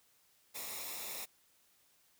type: noise with comb filter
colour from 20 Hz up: white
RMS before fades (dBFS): -43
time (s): 0.54-1.26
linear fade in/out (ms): 20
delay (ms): 0.65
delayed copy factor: -0.65
effects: white hiss -70 dBFS RMS until 2.19 s